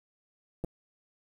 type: clicks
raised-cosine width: 2 ms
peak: -21 dBFS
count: 2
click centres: 0.64 / 0.646 s
effects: 9-bit